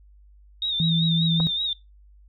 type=tone with vibrato; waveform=sine; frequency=3693 Hz; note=A#7; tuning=17 cents flat; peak=-23 dBFS; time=0.62-1.73 s; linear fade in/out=2 ms; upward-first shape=sine; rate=5.2 Hz; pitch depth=68 cents each way
type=tone; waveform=sine; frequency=164.81 Hz; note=E3; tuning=in tune; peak=-20 dBFS; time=0.8-1.47 s; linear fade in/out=0 ms
type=clicks; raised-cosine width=1 ms; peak=-19 dBFS; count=2; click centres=1.4 / 1.404 s
effects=noise-tail reverb RT60 0.2 s tail -18 dB re dry + added 50 Hz sine -49 dBFS peak until 2.28 s